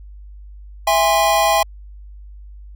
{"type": "chord", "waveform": "square", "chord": "E augmented", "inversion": "none", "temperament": "equal with one note detuned", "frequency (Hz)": [659.3, 817.3, 1046.5], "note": ["E5", "G#5", "B#5"], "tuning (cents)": [0, -28, 0], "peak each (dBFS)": [-18, -17, -20], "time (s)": [0.87, 1.63], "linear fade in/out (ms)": 5, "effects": ["added 50 Hz sine -35 dBFS peak until 2.75 s"]}